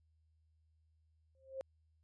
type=tone with exponential growth; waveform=sine; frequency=532 Hz; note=C5; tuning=29 cents sharp; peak=-36 dBFS; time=1.35-1.61 s; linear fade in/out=0 ms; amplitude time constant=55 ms; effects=added 79 Hz sine -70 dBFS peak until 2.03 s + resampled to 22050 Hz